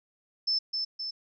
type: tone with echo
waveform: sine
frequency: 5274 Hz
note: E8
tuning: in tune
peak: -24 dBFS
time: 0.47-0.59 s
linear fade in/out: 10 ms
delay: 260 ms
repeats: 2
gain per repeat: -4 dB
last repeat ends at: 1.11 s
effects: none